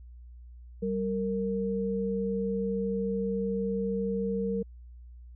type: tone pair together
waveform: sine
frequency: 193.9 / 460.8 Hz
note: G3 / A#4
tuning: -19 / -20 cents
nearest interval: octave + minor third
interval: 1499 cents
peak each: -30 / -30 dBFS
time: 0.82-4.63 s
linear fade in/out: 10 ms
effects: added 60 Hz sine -45 dBFS peak until 5.35 s